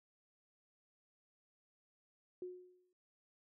sine tone with exponential decay, 362.8 Hz, F#4, 34 cents flat, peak -40 dBFS, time 2.42-2.93 s, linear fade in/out 2 ms, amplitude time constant 110 ms, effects none

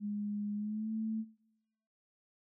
sine tone with pitch glide, 206.7 to 220.3 Hz, G#3 to A3, -8 to +2 cents, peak -34 dBFS, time 0-1.25 s, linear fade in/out 50 ms, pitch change +110 cents, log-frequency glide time 0.55-0.91 s, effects noise-tail reverb RT60 0.9 s tail -23 dB re dry

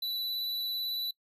square tone with vibrato, 3967 Hz, B7, 7 cents sharp, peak -32 dBFS, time 0.02-1.11 s, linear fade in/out 5 ms, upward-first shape square, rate 18 Hz, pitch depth 13 cents each way, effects noise-tail reverb RT60 0.1 s tail -23 dB re dry

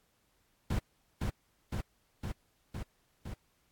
brown noise with echo, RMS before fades -31 dBFS, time 0.7-0.79 s, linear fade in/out 5 ms, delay 510 ms, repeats 5, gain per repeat -2 dB, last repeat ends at 3.34 s, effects pink hiss -73 dBFS RMS until 3.71 s + AAC 64 kbps

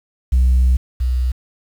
sine tone pair in turn, 63.3 / 62.65 Hz, B1 / B1, +43 / +25 cents, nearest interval unison, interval 18 cents, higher first, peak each -8 / -14 dBFS, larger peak first, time 0.32-0.77 / 1-1.32 s, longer first, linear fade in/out 10 ms, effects tanh soft clip ceiling -8 dBFS + 7-bit

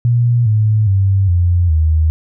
sine tone with pitch steps, 119.6 / 107.79 / 97.15 / 87.55 / 78.91 Hz, A#2 / A2 / G2 / F2 / D#2, +45 / -35 / -15 / +5 / +25 cents, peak -9 dBFS, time 0.05-2.1 s, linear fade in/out 0 ms, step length 410 ms, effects none

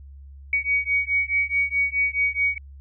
sine beating tone pair, 2248 / 2252.7 Hz, C#7 / C#7, +24 / +27 cents, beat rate 4.7 Hz, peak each -23 / -23 dBFS, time 0.53-2.58 s, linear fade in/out 2 ms, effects added 69 Hz sine -40 dBFS peak until 2.8 s

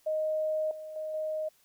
sine tone with level steps, 622.3 Hz, D#5, in tune, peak -27 / -39 / -33 / -30 dBFS, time 0.06-1.49 s, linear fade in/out 10 ms, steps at 0.71 / 0.96 / 1.14 s, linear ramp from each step 2 ms, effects white hiss -66 dBFS RMS until 1.64 s

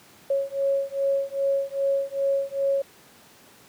sine beating tone pair, 550 / 552.5 Hz, C#5 / C#5, -14 / -6 cents, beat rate 2.5 Hz, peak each -25 dBFS, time 0.3-2.82 s, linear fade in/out 5 ms, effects pink hiss -52 dBFS RMS until 3.68 s + high-pass 150 Hz 12 dB/octave

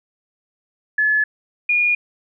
sine tone pair in turn, 1716 / 2435 Hz, A6 / D#7, -44 / -38 cents, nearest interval tritone, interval 606 cents, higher second, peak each -14 dBFS, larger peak neither, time 0.98-1.24 / 1.69-1.95 s, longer neither, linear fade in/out 5 ms, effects none

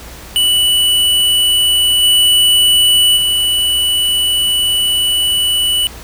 square tone with level steps, 2960 Hz, F#7, in tune, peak -10 / -8 / -12 dBFS, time 0.36-5.87 s, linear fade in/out 0 ms, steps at 2.02 / 3.16 s, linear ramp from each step 20 ms, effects added 60 Hz sine -35 dBFS peak until 6.03 s + pink hiss -34 dBFS RMS until 6.03 s

